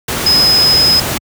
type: tone in noise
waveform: sine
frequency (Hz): 5070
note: D#8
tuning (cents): +32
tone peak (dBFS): -7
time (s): 0.26-1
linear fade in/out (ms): 5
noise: pink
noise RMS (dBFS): -17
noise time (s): 0.08-1.18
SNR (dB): +7
effects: high-pass 80 Hz 12 dB/octave